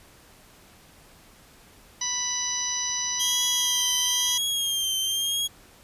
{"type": "harmonic tone", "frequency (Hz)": 987.8, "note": "B5", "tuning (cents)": 0, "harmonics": [1, 2, 3, 4, 5, 6], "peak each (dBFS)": [-38, -38, -36, -35, -37, -27], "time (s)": [2.01, 4.38], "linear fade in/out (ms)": 5}
{"type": "tone with vibrato", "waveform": "sawtooth", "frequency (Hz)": 3212, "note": "G7", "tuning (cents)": 41, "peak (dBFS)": -21, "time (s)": [3.19, 5.48], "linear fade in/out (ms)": 20, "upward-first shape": "triangle", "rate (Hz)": 0.98, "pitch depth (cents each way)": 60}
{"effects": ["pink hiss -53 dBFS RMS until 5.83 s", "resampled to 32000 Hz"]}